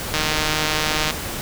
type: click train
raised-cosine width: 0.2 ms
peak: -3 dBFS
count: 150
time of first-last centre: 0.14-1.108 s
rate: 154 Hz
effects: pink hiss -28 dBFS RMS until 1.41 s